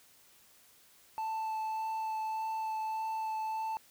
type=tone with vibrato; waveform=triangle; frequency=880 Hz; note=A5; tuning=in tune; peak=-31 dBFS; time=1.18-3.77 s; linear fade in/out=0 ms; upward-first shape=sine; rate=1.7 Hz; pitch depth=9 cents each way; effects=white hiss -62 dBFS RMS until 3.9 s